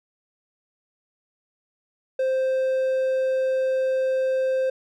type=tone; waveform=triangle; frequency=523.3 Hz; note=C5; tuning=in tune; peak=-18 dBFS; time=2.19-4.7 s; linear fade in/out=5 ms; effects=none